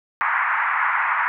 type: band-pass noise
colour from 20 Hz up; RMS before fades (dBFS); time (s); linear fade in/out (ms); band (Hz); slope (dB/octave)
pink; -21; 0.21-1.28; 0; 900 to 2100; 48
effects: none